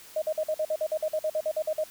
sine tone bursts, 622.3 Hz, D#5, in tune, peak -24 dBFS, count 16, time 0.16-1.839 s, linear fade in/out 5 ms, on 59 ms, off 49 ms, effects white hiss -49 dBFS RMS until 1.9 s

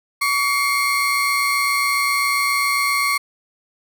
35% pulse tone pair together, 1134.2 / 2141 Hz, C#6 / C7, +39 / +39 cents, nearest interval major seventh, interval 1100 cents, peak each -18 dBFS, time 0.21-3.18 s, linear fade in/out 10 ms, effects none

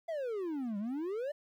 triangle exponential two-way sweep, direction down then up, 688 to 196 to 609 Hz, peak -32 dBFS, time 0.08-1.32 s, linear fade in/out 10 ms, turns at 0.78 s, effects 12-bit

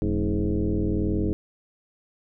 sine tone with frequency modulation, 120 Hz, B2, 49 cents flat, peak -21 dBFS, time 0.02-1.33 s, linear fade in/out 0 ms, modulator 99.5 Hz, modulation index 3, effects none

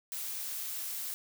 blue noise, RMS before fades -38 dBFS, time 0.12-1.14 s, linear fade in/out 0 ms, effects none

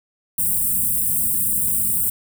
white band-stop noise, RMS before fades -20 dBFS, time 0.38-2.1 s, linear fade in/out 5 ms, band 250 to 8000 Hz, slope 96 dB/octave, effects none

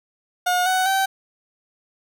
30% pulse tone with pitch steps, 720 / 745.8 / 772.6 Hz, F#5 / F#5 / G5, -47 / +14 / -25 cents, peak -15 dBFS, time 0.46-1.06 s, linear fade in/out 10 ms, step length 200 ms, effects none

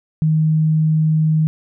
sine tone, 156.7 Hz, D#3, 13 cents sharp, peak -12 dBFS, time 0.22-1.47 s, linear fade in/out 0 ms, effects none

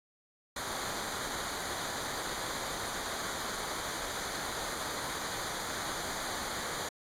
pink noise with comb filter, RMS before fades -37 dBFS, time 0.56-6.89 s, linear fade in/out 5 ms, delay 0.37 ms, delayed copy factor -0.75, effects low-pass 10000 Hz 12 dB/octave + AAC 64 kbps

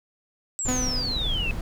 sine exponential sweep, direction down, 7902 to 2574 Hz, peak -26 dBFS, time 0.59-1.51 s, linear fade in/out 0 ms
brown noise, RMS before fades -29 dBFS, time 0.65-1.61 s, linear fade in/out 2 ms
sawtooth tone with exponential decay, 252.4 Hz, B3, 38 cents sharp, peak -20 dBFS, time 0.68-1.6 s, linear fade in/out 5 ms, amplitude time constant 200 ms
effects none

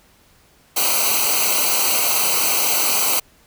white noise with comb filter, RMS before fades -18 dBFS, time 0.76-3.2 s, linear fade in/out 10 ms, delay 0.57 ms, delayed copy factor -0.9, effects pink hiss -54 dBFS RMS until 3.46 s

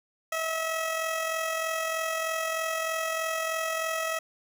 15% pulse tone with amplitude modulation, 646 Hz, E5, 35 cents flat, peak -20 dBFS, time 0.32-4.19 s, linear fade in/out 5 ms, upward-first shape sine, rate 43.2 Hz, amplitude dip 40%, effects none

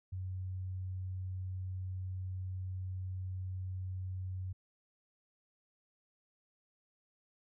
sine tone, 93 Hz, F#2, 9 cents sharp, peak -37 dBFS, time 0.12-4.53 s, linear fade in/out 10 ms, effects none

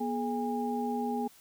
sine tone cluster, 240.8 / 423.6 / 814 Hz, B3 / G#4 / G#5, -44 / +34 / -35 cents, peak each -32 / -36 / -34 dBFS, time 0-1.28 s, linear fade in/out 10 ms, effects white hiss -58 dBFS RMS until 1.4 s

